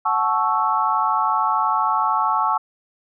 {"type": "chord", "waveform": "sine", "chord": "F# minor seventh", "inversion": "none", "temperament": "equal with one note detuned", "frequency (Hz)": [740, 872.9, 1108.7, 1318.5], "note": ["F#5", "A5", "C#6", "E6"], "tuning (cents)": [0, -14, 0, 0], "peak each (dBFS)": [-26, -21, -21, -23], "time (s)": [0.05, 2.58], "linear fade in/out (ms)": 10, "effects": []}